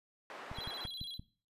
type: band-pass noise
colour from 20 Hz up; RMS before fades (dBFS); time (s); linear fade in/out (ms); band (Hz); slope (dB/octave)
white; -48; 0.3-0.86; 0; 380 to 1400; 12
type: clicks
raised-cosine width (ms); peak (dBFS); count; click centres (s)
5; -32; 6; 0.515 / 0.586 / 0.675 / 0.852 / 1.014 / 1.195
type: tone with vibrato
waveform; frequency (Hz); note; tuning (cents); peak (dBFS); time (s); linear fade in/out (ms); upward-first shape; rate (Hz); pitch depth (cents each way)
triangle; 3650; A#7; -37; -40; 0.54-1.19; 50; square; 15; 170
effects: noise-tail reverb RT60 0.4 s tail -19 dB re dry + resampled to 32000 Hz